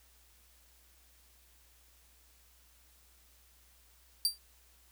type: tone with exponential decay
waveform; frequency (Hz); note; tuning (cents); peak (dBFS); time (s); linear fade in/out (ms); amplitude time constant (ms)
sawtooth; 4699; D8; 0; -20; 4.25-4.38; 1; 28
effects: added 60 Hz sine -65 dBFS peak until 4.91 s + white hiss -65 dBFS RMS until 4.91 s